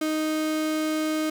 35% pulse tone, 311.1 Hz, D#4, in tune, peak -22 dBFS, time 0.01-1.3 s, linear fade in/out 5 ms, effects none

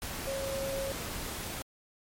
sine tone in noise, 544 Hz, C#5, 33 cents flat, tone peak -33 dBFS, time 0.27-0.92 s, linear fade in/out 0 ms, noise pink, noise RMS -38 dBFS, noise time 0.02-1.62 s, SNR +2 dB, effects MP3 64 kbps

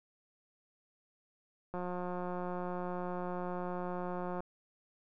click train, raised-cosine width 1 ms, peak -26 dBFS, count 478, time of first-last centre 1.74-4.405 s, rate 179 Hz, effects none

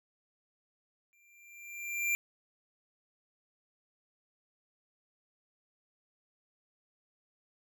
square tone with exponential growth, 2373 Hz, D7, 17 cents sharp, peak -27 dBFS, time 1.13-2.15 s, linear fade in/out 0 ms, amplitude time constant 220 ms, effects none

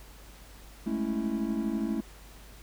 triangle chord, A major seventh, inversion third, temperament equal, 207.7 / 220 / 277.2 / 329.6 Hz, G#3 / A3 / C#4 / E4, 0 / 0 / 0 / 0 cents, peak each -34 / -29 / -33 / -32 dBFS, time 0.86-2.01 s, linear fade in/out 10 ms, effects added 50 Hz sine -49 dBFS peak until 2.62 s + pink hiss -53 dBFS RMS until 2.62 s

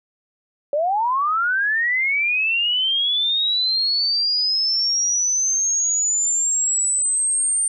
sine linear sweep, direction up, 557 to 8870 Hz, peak -17 dBFS, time 0.73-7.68 s, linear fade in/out 2 ms, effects none

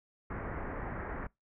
pink low-pass noise, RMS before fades -39 dBFS, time 0.3-1.27 s, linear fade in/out 5 ms, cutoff 2000 Hz, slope 48 dB/octave, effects noise-tail reverb RT60 0.2 s tail -25 dB re dry

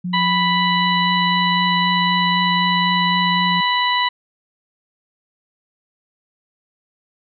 sine tone with vibrato, 177.9 Hz, F3, 32 cents sharp, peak -21 dBFS, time 0.04-3.61 s, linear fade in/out 10 ms, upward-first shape sine, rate 3.9 Hz, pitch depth 16 cents each way
harmonic tone, 987.8 Hz, B5, in tune, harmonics 1 / 2 / 3 / 4, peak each -18 / -21 / -23 / -24 dBFS, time 0.13-4.09 s, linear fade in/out 10 ms
effects none

